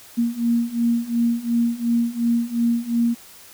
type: beating tone pair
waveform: sine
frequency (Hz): 233.1 / 235.9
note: A#3 / A#3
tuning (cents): 0 / +21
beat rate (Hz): 2.8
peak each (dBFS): -22 / -20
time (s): 0.17-3.15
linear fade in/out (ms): 20
effects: white hiss -45 dBFS RMS until 3.53 s